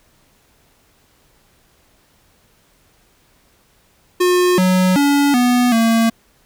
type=tone with pitch steps; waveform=square; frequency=359.8 / 184.6 / 284.6 / 246 / 227.5 Hz; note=F#4 / F#3 / C#4 / B3 / A#3; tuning=-48 / -4 / +46 / -7 / -42 cents; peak=-12 dBFS; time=4.2-6.1 s; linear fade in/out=10 ms; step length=380 ms; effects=pink hiss -56 dBFS RMS until 6.45 s